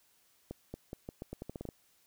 accelerating click train, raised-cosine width 2 ms, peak -27 dBFS, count 12, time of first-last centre 0.51-1.689 s, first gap 230 ms, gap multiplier 0.83, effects white hiss -69 dBFS RMS until 2.06 s

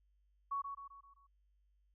sine tone with echo, 1116 Hz, C#6, 11 cents sharp, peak -35 dBFS, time 0.51-0.62 s, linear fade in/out 10 ms, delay 130 ms, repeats 5, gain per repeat -6 dB, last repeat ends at 1.27 s, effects added 50 Hz sine -70 dBFS peak until 1.94 s

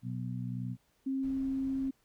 harmonic tone, 61.74 Hz, B1, in tune, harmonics 2 / 3 / 4, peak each -36 / -40 / -42 dBFS, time 0.02-0.77 s, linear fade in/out 50 ms
sine tone, 267.6 Hz, C4, 39 cents sharp, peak -30 dBFS, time 1.06-1.91 s, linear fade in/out 10 ms
brown noise, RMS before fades -50 dBFS, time 1.22-1.9 s, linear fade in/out 20 ms
effects pink hiss -72 dBFS RMS until 2.04 s

